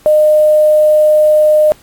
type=tone with quantisation; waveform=sine; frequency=610 Hz; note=D#5; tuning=34 cents flat; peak=-5 dBFS; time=0.06-1.72 s; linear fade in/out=0 ms; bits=5; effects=pink hiss -45 dBFS RMS until 1.82 s + AAC 64 kbps